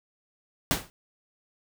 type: noise with exponential decay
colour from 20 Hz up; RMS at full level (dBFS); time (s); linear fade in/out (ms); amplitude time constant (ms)
pink; -21; 0.71-0.9; 0; 41
effects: none